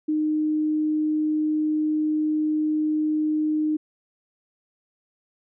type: tone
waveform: sine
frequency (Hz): 307.1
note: D#4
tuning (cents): -23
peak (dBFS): -20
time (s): 0.08-3.77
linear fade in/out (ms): 10
effects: none